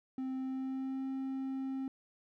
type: tone with pitch glide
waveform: triangle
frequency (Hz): 261.6 to 266.3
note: C4 to C4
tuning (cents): 0 to +31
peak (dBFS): -33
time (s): 0.18-1.88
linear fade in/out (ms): 2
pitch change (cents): +31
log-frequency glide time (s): 0.35-1.06
effects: none